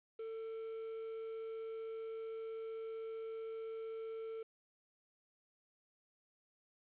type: tone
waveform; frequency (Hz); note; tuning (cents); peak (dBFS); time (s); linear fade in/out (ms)
triangle; 447.4; A4; +29; -40; 0.19-4.43; 5
effects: resampled to 8000 Hz + 11-bit